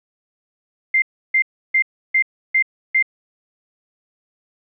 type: tone bursts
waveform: sine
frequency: 2093 Hz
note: C7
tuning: in tune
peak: -12 dBFS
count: 6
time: 0.94-3.026 s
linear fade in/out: 5 ms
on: 81 ms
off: 320 ms
effects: none